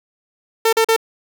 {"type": "tone bursts", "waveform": "sawtooth", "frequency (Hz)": 449.7, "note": "A4", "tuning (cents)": 38, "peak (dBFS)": -8, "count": 3, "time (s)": [0.65, 0.964], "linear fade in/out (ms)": 5, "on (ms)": 78, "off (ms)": 40, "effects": []}